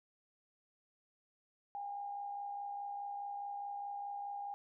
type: tone with amplitude modulation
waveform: sine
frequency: 809 Hz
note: G#5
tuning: 46 cents flat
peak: -38 dBFS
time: 1.75-4.54 s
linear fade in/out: 0 ms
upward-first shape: sine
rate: 64.8 Hz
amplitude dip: 40%
effects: none